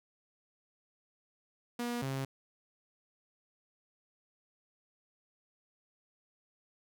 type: tone pair in turn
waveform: sawtooth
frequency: 240 / 134.7 Hz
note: B3 / C#3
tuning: -49 / -49 cents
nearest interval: minor seventh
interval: 1000 cents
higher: first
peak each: -30 / -30 dBFS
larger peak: neither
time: 1.79-2.02 / 2.02-2.25 s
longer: neither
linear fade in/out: 5 ms
effects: none